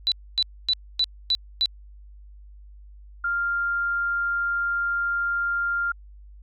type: tone bursts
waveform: sine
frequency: 3971 Hz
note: B7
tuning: 9 cents sharp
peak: -18 dBFS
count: 6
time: 0.07-1.658 s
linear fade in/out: 0 ms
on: 48 ms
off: 260 ms
type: tone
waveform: sine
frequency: 1396.9 Hz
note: F6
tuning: in tune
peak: -22 dBFS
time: 3.24-5.92 s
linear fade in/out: 5 ms
effects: added 50 Hz sine -43 dBFS peak until 6.42 s